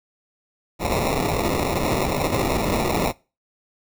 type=noise with sample-and-hold; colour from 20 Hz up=violet; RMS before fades=-22 dBFS; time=0.79-3.13 s; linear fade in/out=50 ms; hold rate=1575 Hz; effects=noise-tail reverb RT60 0.3 s tail -22 dB re dry